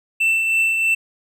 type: tone with tremolo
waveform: triangle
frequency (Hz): 2671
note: E7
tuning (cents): +22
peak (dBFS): -12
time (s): 0.2-0.95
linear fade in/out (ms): 10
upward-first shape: triangle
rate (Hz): 3.1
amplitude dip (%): 40
effects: none